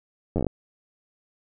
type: slowing click train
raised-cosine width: 2 ms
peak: -12 dBFS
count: 8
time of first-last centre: 0.36-0.467 s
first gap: 10 ms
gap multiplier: 1.14
effects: none